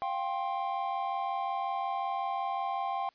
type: chord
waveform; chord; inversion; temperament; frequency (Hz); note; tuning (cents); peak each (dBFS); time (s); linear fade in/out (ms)
triangle; F suspended second; none; equal with one note detuned; 698.5 / 784 / 1058.1; F5 / G5 / C6; 0 / 0 / +19; -35 / -31 / -34; 0.02-3.09; 0
effects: white hiss -67 dBFS RMS until 3.14 s + resampled to 11025 Hz